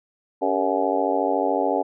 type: harmonic tone with a mistuned harmonic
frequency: 94 Hz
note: F#2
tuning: 28 cents sharp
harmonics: 3 / 4 / 5 / 6 / 7 / 8 / 9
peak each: -27 / -27 / -27 / -27 / -27 / -27 / -27 dBFS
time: 0.41-1.83 s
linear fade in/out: 20 ms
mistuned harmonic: 4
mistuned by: +87 cents
effects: none